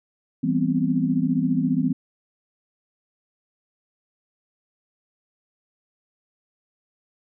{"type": "chord", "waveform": "sine", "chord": "C major seventh", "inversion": "first", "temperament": "equal", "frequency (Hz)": [164.81, 196, 246.9, 261.6], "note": ["E3", "G3", "B3", "C4"], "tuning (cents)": [0, 0, 0, 0], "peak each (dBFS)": [-25, -27, -24, -23], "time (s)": [0.43, 1.93], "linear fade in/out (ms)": 10, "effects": []}